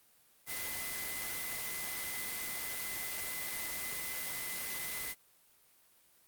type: tone in noise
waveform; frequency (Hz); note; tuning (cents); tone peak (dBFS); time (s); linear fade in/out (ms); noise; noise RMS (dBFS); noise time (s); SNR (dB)
sine; 2030; B6; +47; -44; 0.46-5.15; 50; white; -39; 0.46-5.15; -8
effects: white hiss -66 dBFS RMS until 6.27 s + Opus 32 kbps